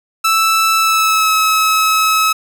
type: tone with pitch glide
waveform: sawtooth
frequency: 1318.5 to 1289.1 Hz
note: E6 to E6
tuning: 0 to -39 cents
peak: -7 dBFS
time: 0.24-2.33 s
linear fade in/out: 10 ms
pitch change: -39 cents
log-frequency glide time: 0.77-1.34 s
effects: none